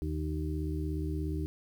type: harmonic tone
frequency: 76.9 Hz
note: D#2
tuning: 20 cents flat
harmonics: 1 / 2 / 4 / 5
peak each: -33 / -38 / -37 / -42 dBFS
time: 0.02-1.46 s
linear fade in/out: 0 ms
effects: 10-bit